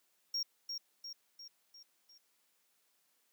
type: tone with echo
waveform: triangle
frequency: 5570 Hz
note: F8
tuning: 5 cents flat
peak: -32 dBFS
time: 0.34-0.43 s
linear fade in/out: 5 ms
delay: 350 ms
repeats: 5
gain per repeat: -5 dB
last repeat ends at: 2.18 s
effects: white hiss -75 dBFS RMS until 3.32 s + high-pass 200 Hz 12 dB/octave